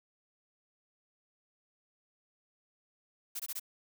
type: noise bursts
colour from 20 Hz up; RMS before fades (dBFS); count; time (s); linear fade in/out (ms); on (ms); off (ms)
blue; -38; 4; 3.35-3.598; 10; 47; 20
effects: none